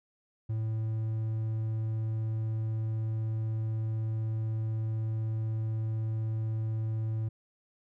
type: tone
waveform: triangle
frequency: 110.5 Hz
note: A2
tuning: 8 cents sharp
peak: -27 dBFS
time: 0.49-7.29 s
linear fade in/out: 10 ms
effects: none